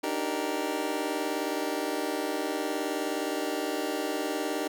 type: chord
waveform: 25% pulse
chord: Eb major seventh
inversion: third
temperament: just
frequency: 291.7 / 311.1 / 388.9 / 466.7 Hz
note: D4 / Eb4 / G4 / Bb4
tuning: -12 / 0 / -14 / +2 cents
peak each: -31 / -30 / -30 / -32 dBFS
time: 0.03-4.68 s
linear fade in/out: 10 ms
effects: none

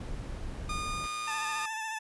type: noise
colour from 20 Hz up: brown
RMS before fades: -38 dBFS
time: 0-1.07 s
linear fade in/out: 5 ms
type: tone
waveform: sawtooth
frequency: 1221 Hz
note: D#6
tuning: 33 cents flat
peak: -30 dBFS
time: 0.69-1.66 s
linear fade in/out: 5 ms
type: click train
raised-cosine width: 0.2 ms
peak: -30 dBFS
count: 72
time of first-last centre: 1.04-1.652 s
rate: 116 Hz
type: tone with vibrato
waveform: 20% pulse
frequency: 880 Hz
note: A5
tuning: in tune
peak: -29 dBFS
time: 1.27-1.99 s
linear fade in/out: 10 ms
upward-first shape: triangle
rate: 14 Hz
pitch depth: 39 cents each way
effects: resampled to 24000 Hz

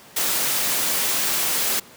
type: noise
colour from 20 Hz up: white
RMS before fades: -22 dBFS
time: 0.16-1.8 s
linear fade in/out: 10 ms
effects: pink hiss -46 dBFS RMS until 1.96 s + high-pass 150 Hz 12 dB/octave

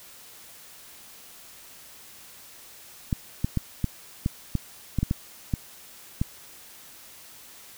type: clicks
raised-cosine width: 5 ms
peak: -11 dBFS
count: 11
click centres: 3.128 / 3.445 / 3.573 / 3.843 / 4.261 / 4.553 / 4.987 / 5.03 / 5.111 / 5.538 / 6.215 s
effects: white hiss -48 dBFS RMS until 7.77 s

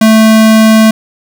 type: tone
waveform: square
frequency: 220 Hz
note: A3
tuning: in tune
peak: -3 dBFS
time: 0.01-0.91 s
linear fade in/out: 5 ms
effects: none

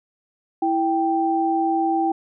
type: tone pair together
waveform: sine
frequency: 329.6 / 783.9 Hz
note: E4 / G5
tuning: 0 / 0 cents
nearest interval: octave + minor third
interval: 1500 cents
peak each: -21 / -20 dBFS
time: 0.62-2.12 s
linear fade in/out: 5 ms
effects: none

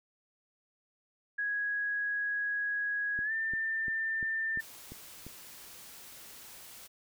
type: tone with pitch glide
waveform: sine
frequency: 1661.2 to 1790.7 Hz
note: G#6 to A6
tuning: 0 to +30 cents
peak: -30 dBFS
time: 1.38-4.61 s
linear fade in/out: 10 ms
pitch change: +130 cents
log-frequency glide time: 3.23-3.32 s
type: click train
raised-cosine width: 3 ms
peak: -32 dBFS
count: 7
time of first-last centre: 3.19-5.266 s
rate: 2.89 Hz
type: noise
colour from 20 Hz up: white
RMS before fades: -50 dBFS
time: 4.59-6.88 s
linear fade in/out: 20 ms
effects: none

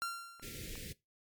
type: tone with exponential decay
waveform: 45% pulse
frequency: 1378 Hz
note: F6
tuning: 24 cents flat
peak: -33 dBFS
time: 0.02-0.71 s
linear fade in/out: 0 ms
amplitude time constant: 150 ms
type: clicks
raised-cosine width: 0.5 ms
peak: -40 / -36 dBFS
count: 2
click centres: 0.397 / 0.755 s
type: band-stop noise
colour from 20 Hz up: pink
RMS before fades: -45 dBFS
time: 0.42-0.93 s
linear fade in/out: 10 ms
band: 520 to 1800 Hz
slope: 48 dB/octave
effects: noise-tail reverb RT60 0.2 s tail -19 dB re dry + MP3 96 kbps

